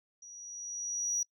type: tone with level ramp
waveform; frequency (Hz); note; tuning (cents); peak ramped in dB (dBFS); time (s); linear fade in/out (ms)
sine; 5800; F#8; -35; -47 to -25; 0.22-1.23; 5
effects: noise-tail reverb RT60 0.1 s tail -25 dB re dry + tanh soft clip ceiling -26 dBFS